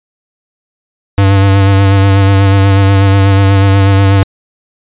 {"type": "tone with vibrato", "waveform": "square", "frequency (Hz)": 98, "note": "G2", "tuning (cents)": 0, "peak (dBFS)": -5, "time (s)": [1.18, 4.23], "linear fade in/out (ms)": 0, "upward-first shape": "sine", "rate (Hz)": 8.2, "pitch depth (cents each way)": 26, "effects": ["resampled to 8000 Hz"]}